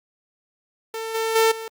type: tone with level steps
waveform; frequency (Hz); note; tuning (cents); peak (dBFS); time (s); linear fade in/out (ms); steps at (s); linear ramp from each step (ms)
sawtooth; 447.8; A4; +30; -24 / -18 / -11 / -27; 0.94-1.68; 2; 1.14 / 1.35 / 1.51; 10
effects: Opus 48 kbps